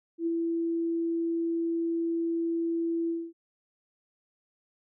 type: tone with ADSR envelope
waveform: sine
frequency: 333.6 Hz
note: E4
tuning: 21 cents sharp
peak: -24 dBFS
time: 0.18-3.33 s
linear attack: 87 ms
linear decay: 16 ms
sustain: -2 dB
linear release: 240 ms
effects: none